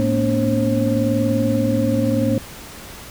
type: tone cluster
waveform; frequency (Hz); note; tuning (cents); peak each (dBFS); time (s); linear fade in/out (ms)
sine; 109.5 / 226.1 / 246.7 / 287.8 / 536; A2 / A3 / B3 / D4 / C5; -8 / +47 / -2 / -35 / +42; -22; 0-2.38; 0
effects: pink hiss -37 dBFS RMS until 3.1 s